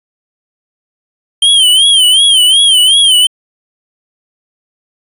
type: tone with vibrato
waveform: square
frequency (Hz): 3136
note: G7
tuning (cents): 0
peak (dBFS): -5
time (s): 1.42-3.27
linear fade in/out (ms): 5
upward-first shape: sine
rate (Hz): 2.7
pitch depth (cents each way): 110
effects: resampled to 32000 Hz